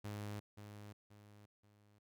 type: tone with echo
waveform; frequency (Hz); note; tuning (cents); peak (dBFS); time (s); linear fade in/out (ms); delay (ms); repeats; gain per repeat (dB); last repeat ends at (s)
sawtooth; 103.83; G#2; 0; -39; 0.04-0.4; 10; 530; 3; -8; 1.99
effects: none